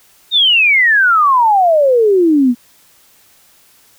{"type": "exponential sweep", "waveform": "sine", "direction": "down", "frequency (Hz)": [3746, 233.1], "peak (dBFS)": -7, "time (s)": [0.31, 2.55], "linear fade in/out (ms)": 50, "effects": ["white hiss -49 dBFS RMS until 3.98 s"]}